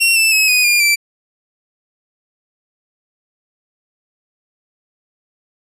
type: tone with pitch steps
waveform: sawtooth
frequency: 2732 / 2648 / 2567 / 2488 / 2412 / 2337 Hz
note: F7 / E7 / E7 / D#7 / D7 / D7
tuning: -39 / +7 / -47 / -1 / +46 / -9 cents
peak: -7 dBFS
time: 0-0.96 s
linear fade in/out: 20 ms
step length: 160 ms
effects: resampled to 32000 Hz